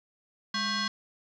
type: tone with frequency modulation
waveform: sine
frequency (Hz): 1573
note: G6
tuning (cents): +6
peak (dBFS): -27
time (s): 0.54-0.88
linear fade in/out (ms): 5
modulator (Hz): 889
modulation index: 4
effects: 11-bit